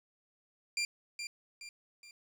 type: tone with echo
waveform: 20% pulse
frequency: 2382 Hz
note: D7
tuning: 24 cents sharp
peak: -26 dBFS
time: 0.77-0.85 s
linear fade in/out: 2 ms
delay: 420 ms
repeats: 3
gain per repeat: -7 dB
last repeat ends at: 2.11 s
effects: low-pass 11000 Hz 12 dB/octave + 11-bit